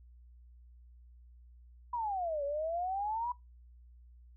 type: exponential two-way sweep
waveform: sine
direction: down then up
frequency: 990 to 557 to 990 Hz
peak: -32 dBFS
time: 1.93-3.32 s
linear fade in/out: 5 ms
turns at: 2.44 s
effects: noise-tail reverb RT60 0.2 s tail -22 dB re dry + added 60 Hz sine -54 dBFS peak until 4.36 s